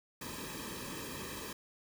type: noise with comb filter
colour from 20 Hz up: pink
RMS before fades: -43 dBFS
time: 0.21-1.53 s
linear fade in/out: 5 ms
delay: 1.4 ms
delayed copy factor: -0.9
effects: none